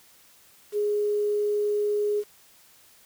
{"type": "tone with quantisation", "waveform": "sine", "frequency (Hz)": 415.7, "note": "G#4", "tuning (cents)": 2, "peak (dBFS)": -22, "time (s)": [0.72, 2.24], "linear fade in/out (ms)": 50, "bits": 8, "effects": ["white hiss -56 dBFS RMS until 3.05 s"]}